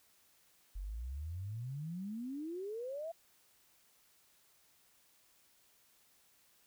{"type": "exponential sweep", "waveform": "sine", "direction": "up", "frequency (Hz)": [43.83, 682], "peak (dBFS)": -39, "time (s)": [0.75, 3.12], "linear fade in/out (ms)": 10, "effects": ["white hiss -69 dBFS RMS until 6.66 s"]}